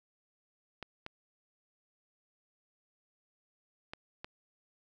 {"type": "clicks", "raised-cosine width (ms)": 0.3, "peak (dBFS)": -25, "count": 4, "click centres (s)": [0.827, 1.064, 3.935, 4.245], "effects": []}